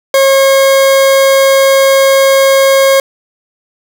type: tone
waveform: 40% pulse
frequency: 542 Hz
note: C#5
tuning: 39 cents flat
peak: -4 dBFS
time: 0.14-3 s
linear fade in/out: 2 ms
effects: none